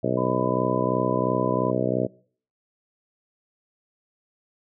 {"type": "harmonic tone", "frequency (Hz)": 62.9, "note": "B1", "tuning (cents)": 32, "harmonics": [2, 3, 4, 5, 6, 7, 8, 9, 10], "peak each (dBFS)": [-30, -30, -30, -30, -30, -30, -30, -30, -30], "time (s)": [0.03, 2.07], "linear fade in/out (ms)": 10}
{"type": "tone with vibrato", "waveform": "sine", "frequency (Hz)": 1000, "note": "B5", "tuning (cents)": 21, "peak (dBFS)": -29, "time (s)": [0.17, 1.71], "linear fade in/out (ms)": 10, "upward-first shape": "sine", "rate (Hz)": 7.2, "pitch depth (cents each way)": 8}
{"effects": ["noise-tail reverb RT60 0.5 s tail -23 dB re dry"]}